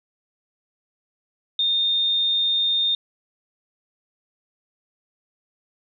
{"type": "tone", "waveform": "sine", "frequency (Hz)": 3648, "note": "A#7", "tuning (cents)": -38, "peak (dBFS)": -18, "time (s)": [1.59, 2.95], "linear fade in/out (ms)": 2, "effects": []}